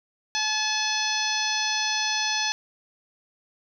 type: harmonic tone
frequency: 860 Hz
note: A5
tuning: 40 cents flat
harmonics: 1 / 2 / 3 / 4 / 5 / 6 / 7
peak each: -31 / -31 / -31 / -31 / -31 / -31 / -31 dBFS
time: 0.35-2.52 s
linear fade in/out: 0 ms
effects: none